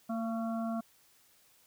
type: harmonic tone with a mistuned harmonic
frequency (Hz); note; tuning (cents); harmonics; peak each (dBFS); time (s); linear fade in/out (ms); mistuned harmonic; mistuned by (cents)
227.3; A#3; -43; 1 / 3 / 5 / 6; -33 / -38 / -46 / -47; 0.09-0.81; 10; 5; -29
effects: white hiss -65 dBFS RMS until 1.66 s